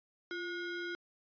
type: ring-modulated tone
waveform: square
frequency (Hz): 897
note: A5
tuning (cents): +33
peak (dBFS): -35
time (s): 0.31-0.95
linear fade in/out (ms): 0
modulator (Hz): 550
effects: resampled to 11025 Hz